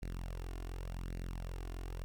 sawtooth tone with flanger, 43.81 Hz, F1, 6 cents sharp, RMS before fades -42 dBFS, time 0.02-2.04 s, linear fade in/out 0 ms, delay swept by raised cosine 0.45 to 2.85 ms, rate 0.87 Hz, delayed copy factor +0.65, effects 12-bit

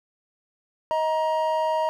triangle tone pair together, 630 / 944 Hz, D#5 / A#5, +21 / +22 cents, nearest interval perfect fifth, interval 701 cents, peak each -22 dBFS, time 0.91-1.89 s, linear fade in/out 0 ms, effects none

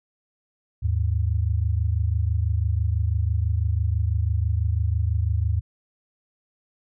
sine tone pair together, 77.78 / 103.83 Hz, D#2 / G#2, 0 / 0 cents, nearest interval perfect fourth, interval 500 cents, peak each -22 / -23 dBFS, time 0.82-5.61 s, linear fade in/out 20 ms, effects none

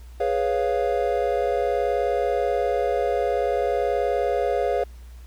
triangle chord, C# dominant seventh, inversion second, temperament equal, 415.3 / 493.9 / 554.4 / 698.5 Hz, G#4 / B4 / C#5 / E#5, 0 / 0 / 0 / 0 cents, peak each -24 dBFS, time 0.2-4.84 s, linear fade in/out 5 ms, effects added 60 Hz sine -39 dBFS peak until 5.26 s + pink hiss -56 dBFS RMS until 5.26 s

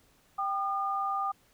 sine tone pair together, 784 / 1212.5 Hz, G5 / D#6, 0 / -45 cents, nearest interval minor sixth, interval 755 cents, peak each -32 / -30 dBFS, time 0.38-1.32 s, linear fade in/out 10 ms, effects pink hiss -65 dBFS RMS until 1.53 s

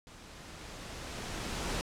pink noise with level ramp, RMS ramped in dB -52 to -34 dBFS, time 0.07-1.81 s, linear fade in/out 0 ms, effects low-pass 8000 Hz 12 dB/octave

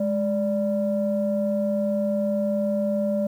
sine tone pair together, 207.7 / 585.6 Hz, G#3 / D5, 0 / -5 cents, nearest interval octave + tritone, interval 1795 cents, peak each -23 dBFS, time 0-3.27 s, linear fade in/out 5 ms, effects tanh soft clip ceiling -14 dBFS + 9-bit

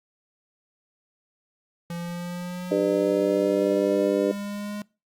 square linear sweep, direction up, 170.7 to 207.7 Hz, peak -31 dBFS, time 1.9-4.82 s, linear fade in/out 2 ms
harmonic tone, 100 Hz, G2, 35 cents sharp, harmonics 3 / 4 / 5 / 6, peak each -25 / -25 / -25 / -25 dBFS, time 2.71-4.32 s, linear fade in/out 5 ms
effects noise-tail reverb RT60 0.3 s tail -23 dB re dry + Opus 48 kbps

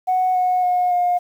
sine tone with pitch steps, 740 / 730.7 / 721.4 / 712.3 Hz, F#5 / F#5 / F#5 / F5, 0 / -22 / -44 / +34 cents, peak -14 dBFS, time 0.07-1.19 s, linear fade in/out 20 ms, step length 280 ms, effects tanh soft clip ceiling -11 dBFS + 8-bit

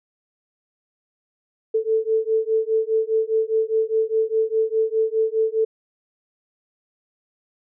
sine beating tone pair, 440 / 444.9 Hz, A4 / A4, 0 / +19 cents, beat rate 4.9 Hz, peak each -21 dBFS, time 1.74-5.65 s, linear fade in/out 10 ms, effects none

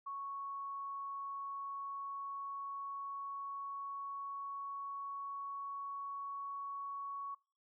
sine tone with pitch glide, 1108.7 to 1115.8 Hz, C#6 to C#6, 0 to +11 cents, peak -40 dBFS, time 0.06-7.35 s, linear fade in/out 10 ms, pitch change +11 cents, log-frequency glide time 1.19-6.57 s, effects noise-tail reverb RT60 0.4 s tail -24 dB re dry

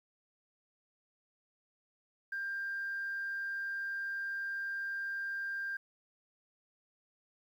sine tone, 1592 Hz, G6, 26 cents sharp, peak -34 dBFS, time 2.32-5.77 s, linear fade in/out 5 ms, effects tanh soft clip ceiling -31 dBFS + 11-bit

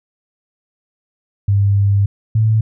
sine tone pair in turn, 100 / 109.87 Hz, G2 / A2, +35 / -2 cents, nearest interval major second, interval 163 cents, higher second, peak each -10 dBFS, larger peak neither, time 1.48-2.06 / 2.35-2.61 s, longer first, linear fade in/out 5 ms, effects none

